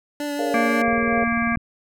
25% pulse tone with vibrato, 290.5 Hz, D4, 19 cents flat, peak -21 dBFS, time 0.2-0.82 s, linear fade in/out 2 ms, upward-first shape triangle, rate 5.5 Hz, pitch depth 20 cents each way
sine chord, Bb minor seventh, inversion third, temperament equal with one note detuned, 415.3 / 466.2 / 554.4 / 694 Hz, Ab4 / Bb4 / Db5 / F5, 0 / 0 / 0 / -11 cents, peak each -31 / -27 / -30 / -26 dBFS, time 0.39-1.24 s, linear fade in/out 2 ms
harmonic tone, 232.4 Hz, A#3, 5 cents flat, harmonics 1 / 3 / 5 / 7 / 9 / 10, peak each -22 / -29 / -27 / -26 / -30 / -29 dBFS, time 0.54-1.56 s, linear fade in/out 2 ms
click train, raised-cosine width 5 ms, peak -23 dBFS, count 15, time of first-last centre 0.88-1.573 s, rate 20.2 Hz
effects none

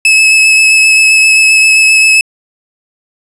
40% pulse tone with vibrato, 2592 Hz, E7, 30 cents flat, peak -3 dBFS, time 0.05-2.21 s, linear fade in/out 2 ms, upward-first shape sine, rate 7.6 Hz, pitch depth 15 cents each way, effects resampled to 24000 Hz + 7-bit

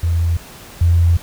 sine tone pair in turn, 84.2 / 85.23 Hz, E2 / F2, +37 / -42 cents, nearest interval unison, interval 21 cents, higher second, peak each -13 / -9 dBFS, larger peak second, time 0.03-0.37 / 0.81-1.17 s, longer second, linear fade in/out 5 ms, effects pink hiss -38 dBFS RMS until 1.22 s

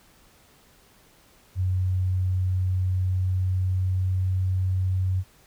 sine tone with pitch glide, 92.5 to 93.2 Hz, F#2 to F#2, 0 to +13 cents, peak -21 dBFS, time 1.55-5.24 s, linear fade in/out 50 ms, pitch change +13 cents, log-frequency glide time 2.86-4.38 s, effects pink hiss -57 dBFS RMS until 5.46 s

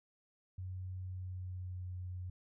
sine tone with pitch glide, 92.5 to 90.81 Hz, F#2 to F#2, 0 to -32 cents, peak -40 dBFS, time 0.58-2.3 s, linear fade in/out 5 ms, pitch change -32 cents, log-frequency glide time 1.01-1.92 s, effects none

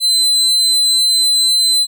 35% pulse tone, 4051 Hz, B7, 43 cents sharp, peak -9 dBFS, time 0-1.87 s, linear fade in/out 50 ms, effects none

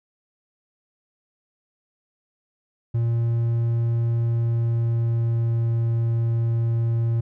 triangle tone with pitch glide, 116.54 to 115.6 Hz, A#2 to A#2, 0 to -14 cents, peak -17 dBFS, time 2.94-7.21 s, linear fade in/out 10 ms, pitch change -14 cents, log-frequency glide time 4.18-5.77 s, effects none

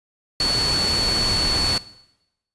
sine tone in noise, 4435 Hz, C#8, in tune, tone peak -18 dBFS, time 0.4-1.78 s, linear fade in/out 2 ms, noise pink, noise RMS -25 dBFS, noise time 0.4-1.78 s, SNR +4 dB, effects noise-tail reverb RT60 0.9 s tail -19 dB re dry + resampled to 24000 Hz

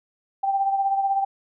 sine beating tone pair, 784 / 800 Hz, G5 / G5, 0 / +35 cents, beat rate 16 Hz, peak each -20 / -29 dBFS, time 0.43-1.25 s, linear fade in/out 10 ms, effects none

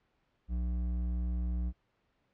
sine tone with hard clipping, 60.4 Hz, B1, 38 cents flat, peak -32 dBFS, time 0.48-1.73 s, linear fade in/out 50 ms, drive 8 dB, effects pink hiss -75 dBFS RMS until 2.33 s + low-pass 3000 Hz 12 dB/octave

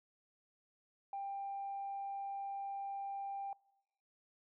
sine tone, 792 Hz, G5, 18 cents sharp, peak -38 dBFS, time 1.13-3.53 s, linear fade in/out 2 ms, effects noise-tail reverb RT60 0.9 s tail -25 dB re dry + tanh soft clip ceiling -35 dBFS

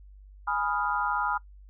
sine chord, F half-diminished seventh, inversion first, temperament equal, 830.6 / 987.8 / 1244.5 / 1396.9 Hz, Ab5 / Cb6 / Eb6 / F6, 0 / 0 / 0 / 0 cents, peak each -31 dBFS, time 0.47-1.38 s, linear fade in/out 10 ms, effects noise-tail reverb RT60 0.1 s tail -21 dB re dry + added 49 Hz sine -47 dBFS peak until 1.69 s

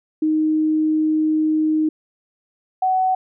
sine tone pair in turn, 311.1 / 749.4 Hz, D#4 / F#5, 0 / +22 cents, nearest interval octave + minor third, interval 1522 cents, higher second, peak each -15 dBFS, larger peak neither, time 0.22-1.89 / 2.82-3.15 s, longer first, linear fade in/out 5 ms, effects none

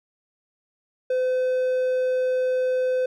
triangle tone, 510 Hz, C5, 44 cents flat, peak -18 dBFS, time 1.1-3.06 s, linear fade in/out 5 ms, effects none

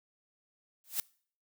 blue noise with exponential growth, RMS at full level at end -28 dBFS, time 0.84-1 s, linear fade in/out 0 ms, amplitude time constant 33 ms, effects noise-tail reverb RT60 0.5 s tail -24 dB re dry

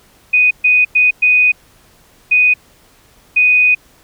sine tone bursts at uneven times, 2489 Hz, D#7, in tune, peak -7 dBFS, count 6, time 0.33-0.51 / 0.64-0.85 / 0.95-1.11 / 1.22-1.52 / 2.31-2.54 / 3.36-3.75 s, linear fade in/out 10 ms, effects pink hiss -49 dBFS RMS until 4.03 s

